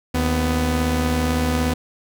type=tone pair together; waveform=sawtooth; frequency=77.57 / 249 Hz; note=D#2 / B3; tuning=-5 / +14 cents; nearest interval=octave + minor sixth; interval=2019 cents; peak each=-17 dBFS; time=0.14-1.74 s; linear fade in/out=10 ms; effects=none